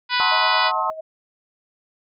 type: harmonic tone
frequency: 493.9 Hz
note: B4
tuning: in tune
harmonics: 2 / 3 / 4 / 5 / 6 / 7 / 8 / 9 / 10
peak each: -23 / -25 / -26 / -27 / -28 / -28 / -29 / -30 / -30 dBFS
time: 0.09-0.72 s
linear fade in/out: 50 ms
type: chord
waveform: sine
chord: F# diminished seventh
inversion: none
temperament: just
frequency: 740 / 888 / 1065.6 / 1278.7 Hz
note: F#5 / A5 / C6 / Eb6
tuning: 0 / +16 / +31 / +47 cents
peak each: -28 / -25 / -23 / -26 dBFS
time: 0.2-0.9 s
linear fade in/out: 0 ms
type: tone with tremolo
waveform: sine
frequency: 635 Hz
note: D#5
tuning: 35 cents sharp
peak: -26 dBFS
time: 0.31-1.01 s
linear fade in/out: 10 ms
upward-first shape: sine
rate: 8.9 Hz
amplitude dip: 65%
effects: none